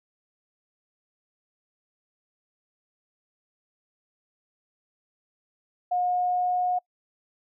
sine tone with pitch glide, 719 to 723.6 Hz, F#5 to F#5, -50 to -39 cents, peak -22 dBFS, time 5.91-6.79 s, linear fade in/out 10 ms, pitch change +11 cents, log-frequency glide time 6.03-6.58 s, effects noise-tail reverb RT60 0.1 s tail -26 dB re dry

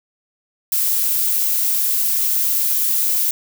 violet noise, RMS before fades -18 dBFS, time 0.72-3.31 s, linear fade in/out 2 ms, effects none

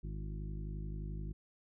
harmonic tone with a mistuned harmonic, 51.5 Hz, G#1, 14 cents flat, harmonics 1 / 2 / 3 / 4 / 5 / 6 / 7, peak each -40 / -48 / -45 / -52 / -61 / -56 / -57 dBFS, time 0.03-1.33 s, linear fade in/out 10 ms, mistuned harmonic 6, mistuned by +43 cents, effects none

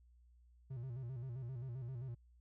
triangle tone with vibrato, 125.1 Hz, B2, 23 cents sharp, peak -40 dBFS, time 0.7-2.15 s, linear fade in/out 10 ms, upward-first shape square, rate 7.6 Hz, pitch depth 100 cents each way, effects added 60 Hz sine -63 dBFS peak until 2.4 s

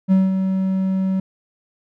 triangle tone with ADSR envelope, 189.9 Hz, F#3, 45 cents sharp, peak -8 dBFS, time 0.08-1.2 s, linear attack 37 ms, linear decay 190 ms, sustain -7 dB, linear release 4 ms, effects none

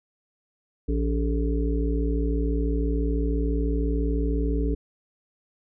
harmonic tone with a mistuned harmonic, 57 Hz, A#1, 38 cents flat, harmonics 1 / 3 / 5 / 7 / 8, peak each -23 / -33 / -29 / -35 / -32 dBFS, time 0.88-4.75 s, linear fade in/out 10 ms, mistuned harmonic 8, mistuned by -66 cents, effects none

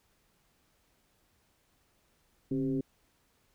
sine tone with frequency modulation, 268.3 Hz, C4, 44 cents sharp, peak -28 dBFS, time 2.51-2.81 s, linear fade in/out 5 ms, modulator 125 Hz, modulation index 0.89, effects pink hiss -71 dBFS RMS until 3.54 s

